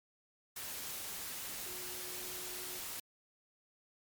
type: tone in noise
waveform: sine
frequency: 363.7 Hz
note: F#4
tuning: 30 cents flat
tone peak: -52 dBFS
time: 1.66-2.79 s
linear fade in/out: 5 ms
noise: white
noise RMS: -43 dBFS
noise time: 0.56-3 s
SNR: -12 dB
effects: MP3 96 kbps